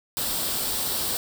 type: noise with comb filter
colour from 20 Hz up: white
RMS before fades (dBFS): -27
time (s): 0.17-1.17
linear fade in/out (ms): 0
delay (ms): 0.23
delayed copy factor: +0.5
effects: none